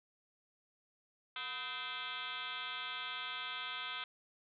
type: tone with frequency modulation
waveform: sine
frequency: 2349 Hz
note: D7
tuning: in tune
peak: -39 dBFS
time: 1.36-4.04 s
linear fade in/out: 2 ms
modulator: 270 Hz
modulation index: 4.9
effects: none